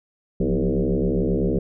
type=tone with frequency modulation; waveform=sine; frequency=110 Hz; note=A2; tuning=in tune; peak=-18 dBFS; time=0.4-1.59 s; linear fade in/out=5 ms; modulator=70.8 Hz; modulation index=5.5; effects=none